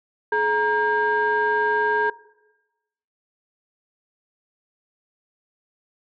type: tone cluster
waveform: sine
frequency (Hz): 425.4 / 937 / 1608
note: G#4 / A#5 / G6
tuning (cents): +42 / +9 / +44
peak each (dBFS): -22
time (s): 0.32-2.1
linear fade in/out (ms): 5
effects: noise-tail reverb RT60 1.0 s tail -19 dB re dry + tanh soft clip ceiling -11 dBFS